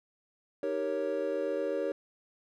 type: chord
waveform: triangle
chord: Eb dominant seventh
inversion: none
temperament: equal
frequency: 311.1 / 392 / 466.2 / 554.4 Hz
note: Eb4 / G4 / Bb4 / Db5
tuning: 0 / 0 / 0 / 0 cents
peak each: -36 / -34 / -33 / -31 dBFS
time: 0.63-1.92 s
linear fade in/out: 2 ms
effects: none